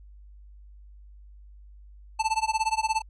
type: tone with tremolo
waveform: square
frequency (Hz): 880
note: A5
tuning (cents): 0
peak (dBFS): -21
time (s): 2.19-3.02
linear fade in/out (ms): 10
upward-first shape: sine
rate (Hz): 17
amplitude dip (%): 95
effects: added 50 Hz sine -46 dBFS peak until 3.09 s + resampled to 22050 Hz